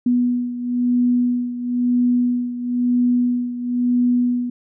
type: beating tone pair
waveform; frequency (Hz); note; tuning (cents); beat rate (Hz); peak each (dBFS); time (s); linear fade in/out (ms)
sine; 244.8 / 245.8; B3 / B3; -15 / -8; 1; -17 / -22; 0.06-4.5; 5
effects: none